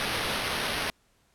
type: noise with sample-and-hold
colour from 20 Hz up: violet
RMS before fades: -30 dBFS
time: 0-0.9 s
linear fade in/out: 0 ms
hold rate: 7350 Hz
effects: pink hiss -67 dBFS RMS until 1.34 s + low-pass 12000 Hz 12 dB/octave